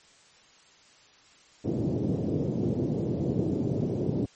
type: band-pass noise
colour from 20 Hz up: pink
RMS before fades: -28 dBFS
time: 1.64-4.26 s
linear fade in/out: 10 ms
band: 110 to 440 Hz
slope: 24 dB/octave
effects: white hiss -57 dBFS RMS until 4.35 s + MP3 32 kbps